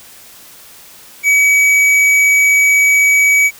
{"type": "tone with hard clipping", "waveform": "sine", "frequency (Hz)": 2274, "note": "C#7", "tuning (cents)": 44, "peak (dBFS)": -9, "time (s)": [1.23, 3.51], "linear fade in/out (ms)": 50, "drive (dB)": 9, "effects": ["white hiss -39 dBFS RMS until 3.59 s"]}